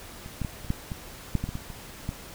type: clicks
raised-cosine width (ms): 5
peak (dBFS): -28 / -17 / -18 / -29 / -13 / -20 / -11 / -17 / -20 / -20 / -29 / -17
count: 12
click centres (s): 0.261 / 0.417 / 0.448 / 0.647 / 0.704 / 0.918 / 1.353 / 1.44 / 1.49 / 1.554 / 1.702 / 2.091
effects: pink hiss -44 dBFS RMS until 2.34 s